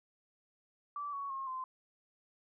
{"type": "tone with pitch steps", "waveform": "sine", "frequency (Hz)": [1160, 1117.3, 1076.1, 1036.4], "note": ["D6", "C#6", "C6", "C6"], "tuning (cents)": [-22, 13, 48, -17], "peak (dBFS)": -37, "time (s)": [0.96, 1.64], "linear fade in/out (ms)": 2, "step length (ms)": 170, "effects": []}